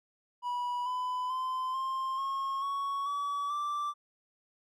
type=tone with pitch steps; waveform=triangle; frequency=977 / 1002.7 / 1029.1 / 1056.2 / 1084 / 1112.6 / 1141.9 / 1172 Hz; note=B5 / B5 / C6 / C6 / C#6 / C#6 / D6 / D6; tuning=-19 / +26 / -29 / +16 / -39 / +6 / -49 / -4 cents; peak=-29 dBFS; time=0.42-3.94 s; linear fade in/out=50 ms; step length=440 ms; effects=none